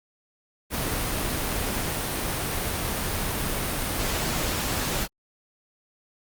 pink noise, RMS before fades -27 dBFS, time 0.7-5.08 s, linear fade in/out 50 ms, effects Opus 32 kbps

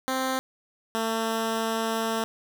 10% pulse tone pair in turn, 261.6 / 224.6 Hz, C4 / A3, 0 / +36 cents, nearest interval minor third, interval 264 cents, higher first, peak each -17 dBFS, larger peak neither, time 0.08-0.39 / 0.95-2.24 s, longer second, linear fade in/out 0 ms, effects none

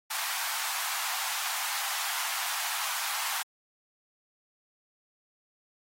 pink high-pass noise, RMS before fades -33 dBFS, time 0.1-3.43 s, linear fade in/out 10 ms, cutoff 770 Hz, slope 48 dB/octave, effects AAC 48 kbps

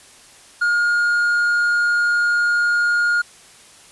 triangle tone, 1424 Hz, F6, 33 cents sharp, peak -13 dBFS, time 0.61-3.22 s, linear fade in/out 10 ms, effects white hiss -46 dBFS RMS until 3.91 s + resampled to 24000 Hz

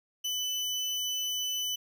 30% pulse tone, 2999 Hz, F#7, 23 cents sharp, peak -27 dBFS, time 0.24-1.76 s, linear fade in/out 10 ms, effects none

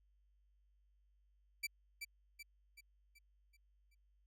sawtooth tone with echo, 2325 Hz, D7, 18 cents flat, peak -34 dBFS, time 1.63-1.67 s, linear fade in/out 10 ms, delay 380 ms, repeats 6, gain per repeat -6 dB, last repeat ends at 3.95 s, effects added 50 Hz sine -70 dBFS peak until 4.26 s

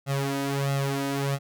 sawtooth tone with flanger, 138.7 Hz, C#3, 1 cent sharp, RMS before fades -27 dBFS, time 0.06-1.39 s, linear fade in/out 50 ms, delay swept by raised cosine 1.5 to 3.2 ms, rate 1.5 Hz, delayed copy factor +0.8, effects none

